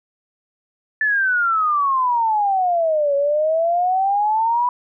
sine exponential two-way sweep, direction down then up, 1760 to 556 to 991 Hz, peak -15 dBFS, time 1.01-4.69 s, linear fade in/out 2 ms, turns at 3.15 s, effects none

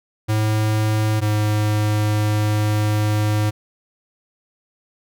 square tone pair in turn, 108 / 105.9 Hz, A2 / G#2, -32 / +34 cents, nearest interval unison, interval 34 cents, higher first, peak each -17 dBFS, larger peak neither, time 0.28-1.21 / 1.21-3.51 s, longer second, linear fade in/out 20 ms, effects none

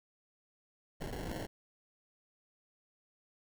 pink noise with sample-and-hold, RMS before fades -40 dBFS, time 1-1.47 s, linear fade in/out 20 ms, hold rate 1225 Hz, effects none

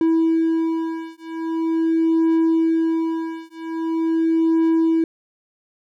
triangle beating tone pair, 326.1 / 326.53 Hz, E4 / E4, -19 / -16 cents, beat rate 0.43 Hz, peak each -18 dBFS, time 0.01-5.04 s, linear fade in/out 2 ms, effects none

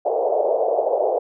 pink band-pass noise, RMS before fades -20 dBFS, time 0.05-1.19 s, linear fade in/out 10 ms, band 450 to 730 Hz, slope 48 dB/octave, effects none

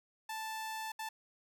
sawtooth tone bursts at uneven times, 880 Hz, A5, in tune, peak -35 dBFS, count 2, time 0.29-0.92 / 0.99-1.09 s, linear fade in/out 5 ms, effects none

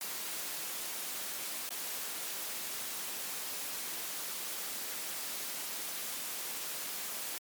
white noise with dropouts, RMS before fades -39 dBFS, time 0.01-7.38 s, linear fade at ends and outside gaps 1 ms, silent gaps 1.691-1.706 s, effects high-pass 200 Hz 12 dB/octave + MP3 96 kbps

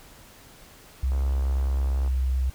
sine tone with pitch glide, 65.41 to 64.85 Hz, C2 to C2, 0 to -15 cents, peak -21 dBFS, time 1.03-2.5 s, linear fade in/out 5 ms, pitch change -15 cents, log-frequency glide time 1.18-1.89 s
click train, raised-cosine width 1 ms, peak -28 dBFS, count 67, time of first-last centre 1.12-2.077 s, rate 69 Hz
effects pink hiss -50 dBFS RMS until 2.54 s

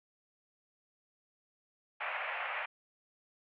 white band-pass noise, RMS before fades -38 dBFS, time 2-2.66 s, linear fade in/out 10 ms, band 570 to 2600 Hz, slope 48 dB/octave, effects none

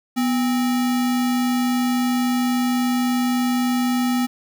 sine tone with sample-and-hold, 246.8 Hz, B3, 1 cent flat, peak -17 dBFS, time 0.16-4.27 s, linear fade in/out 20 ms, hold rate 1050 Hz, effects none

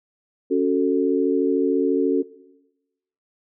sine chord, F# minor, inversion second, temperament just, 277.5 / 370 / 444 Hz, C#4 / F#4 / A4, +2 / 0 / +16 cents, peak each -21 dBFS, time 0.5-2.23 s, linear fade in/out 20 ms, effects noise-tail reverb RT60 1.0 s tail -19 dB re dry

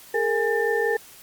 sine tone cluster, 414.9 / 460.2 / 822 / 1788 Hz, G#4 / A#4 / G#5 / A6, -2 / -22 / -18 / +27 cents, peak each -26 / -23 / -30 / -26 dBFS, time 0.14-0.97 s, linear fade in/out 5 ms, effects white hiss -47 dBFS RMS until 1.22 s + Opus 48 kbps

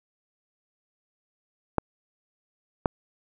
clicks, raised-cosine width 1 ms, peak -7 dBFS, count 2, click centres 1.783 / 2.858 s, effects none

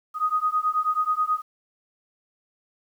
sine beating tone pair, 1243 / 1252.3 Hz, D#6 / D#6, -2 / +11 cents, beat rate 9.3 Hz, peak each -24 dBFS, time 0.14-1.42 s, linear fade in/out 50 ms, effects 9-bit

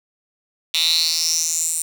10% pulse tone with high-pass filter sweep, 162.6 Hz, E3, 23 cents flat, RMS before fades -20 dBFS, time 0.74-1.82 s, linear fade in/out 2 ms, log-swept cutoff 3400 to 8600 Hz, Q 6.5, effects none

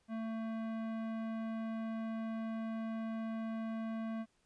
sine tone with tanh clipping, 223.7 Hz, A3, 29 cents sharp, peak -39 dBFS, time 0.08-4.26 s, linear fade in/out 50 ms, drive 17 dB, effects pink hiss -75 dBFS RMS until 4.45 s + resampled to 22050 Hz

